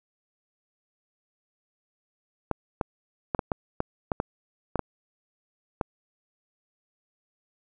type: clicks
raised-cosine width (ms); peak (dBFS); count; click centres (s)
1; -11; 11; 2.513 / 2.812 / 3.348 / 3.392 / 3.518 / 3.804 / 4.118 / 4.201 / 4.757 / 4.793 / 5.812
effects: none